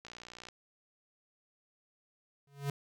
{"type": "click train", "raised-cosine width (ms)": 0.2, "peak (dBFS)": -31, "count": 27, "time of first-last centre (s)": [0.05, 0.486], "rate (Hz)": 59.6}
{"type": "tone with exponential growth", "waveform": "square", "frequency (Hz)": 140.9, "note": "C#3", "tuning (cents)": 29, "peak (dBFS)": -30, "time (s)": [2.47, 2.7], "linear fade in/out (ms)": 2, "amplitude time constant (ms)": 49}
{"effects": []}